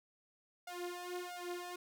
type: tone with flanger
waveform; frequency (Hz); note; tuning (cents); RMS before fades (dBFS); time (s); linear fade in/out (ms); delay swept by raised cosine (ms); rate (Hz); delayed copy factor
sawtooth; 355.3; F4; +30; -44; 0.67-1.76; 5; 1.4 to 4; 1.5; +0.95
effects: none